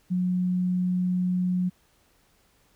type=tone; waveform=sine; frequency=181.3 Hz; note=F#3; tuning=35 cents flat; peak=-22 dBFS; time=0.1-1.7 s; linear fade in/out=20 ms; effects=pink hiss -64 dBFS RMS until 2.75 s